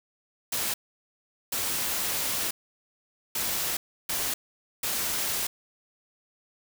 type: noise bursts at uneven times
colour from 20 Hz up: white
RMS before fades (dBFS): -29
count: 5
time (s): 0.52-0.74 / 1.52-2.51 / 3.35-3.77 / 4.09-4.34 / 4.83-5.47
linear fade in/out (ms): 5
effects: none